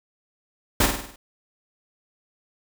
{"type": "noise with echo", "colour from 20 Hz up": "pink", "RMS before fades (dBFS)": -18, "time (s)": [0.8, 0.86], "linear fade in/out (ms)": 5, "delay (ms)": 50, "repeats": 6, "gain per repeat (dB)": -5, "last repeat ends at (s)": 1.16, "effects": []}